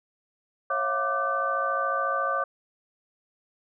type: tone cluster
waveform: sine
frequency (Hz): 547 / 661 / 715 / 1178 / 1521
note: C#5 / E5 / F5 / D6 / F#6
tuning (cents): -23 / +5 / +41 / +5 / +47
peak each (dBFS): -31 / -34 / -35 / -26 / -32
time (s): 0.7-2.44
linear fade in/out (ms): 5
effects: none